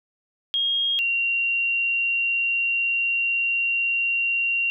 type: tone pair in turn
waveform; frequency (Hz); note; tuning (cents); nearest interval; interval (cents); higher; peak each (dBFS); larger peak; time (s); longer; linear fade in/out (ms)
sine; 3256 / 2758; G#7 / F7; -35 / -22; minor third; 287; first; -20; neither; 0.54-0.99 / 0.99-4.7; second; 0
effects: none